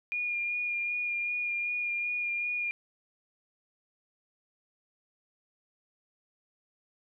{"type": "tone with vibrato", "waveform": "sine", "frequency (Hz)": 2425, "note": "D#7", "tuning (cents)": -45, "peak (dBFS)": -29, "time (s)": [0.12, 2.71], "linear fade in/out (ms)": 0, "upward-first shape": "sine", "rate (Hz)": 2.6, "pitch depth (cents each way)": 17, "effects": []}